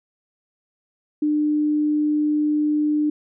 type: tone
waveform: sine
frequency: 300 Hz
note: D4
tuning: 37 cents sharp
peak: -17 dBFS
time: 1.22-3.1 s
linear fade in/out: 5 ms
effects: none